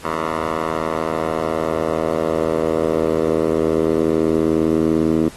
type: tone with band-pass filter sweep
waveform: 10% pulse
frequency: 80.2 Hz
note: E2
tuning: 47 cents flat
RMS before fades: -19 dBFS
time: 0.04-5.29 s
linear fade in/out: 5 ms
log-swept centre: 990 to 300 Hz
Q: 2
effects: pink hiss -41 dBFS RMS until 5.36 s + AAC 32 kbps